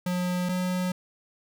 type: tone pair in turn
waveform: square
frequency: 179.8 / 182.1 Hz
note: F#3 / F#3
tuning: -49 / -27 cents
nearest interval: unison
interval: 22 cents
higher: second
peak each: -26 dBFS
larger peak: neither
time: 0.06-0.49 / 0.49-0.92 s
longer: neither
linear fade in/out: 5 ms
effects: none